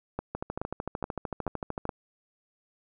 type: two click trains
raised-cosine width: 1 ms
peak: -17 / -18 dBFS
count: 5 / 21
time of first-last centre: 0.19-1.892 / 0.35-1.854 s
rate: 2.35 / 13.3 Hz
effects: none